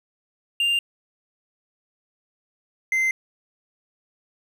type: tone pair in turn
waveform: triangle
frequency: 2794 / 2075 Hz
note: F7 / C7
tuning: 0 / -15 cents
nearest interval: perfect fourth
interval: 515 cents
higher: first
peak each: -17 dBFS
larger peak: neither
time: 0.6-0.79 / 2.92-3.11 s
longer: neither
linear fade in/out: 2 ms
effects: none